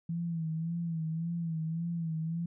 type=tone with vibrato; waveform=sine; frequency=164.81 Hz; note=E3; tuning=in tune; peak=-31 dBFS; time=0.09-2.46 s; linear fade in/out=5 ms; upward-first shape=sine; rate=1.8 Hz; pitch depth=62 cents each way; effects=none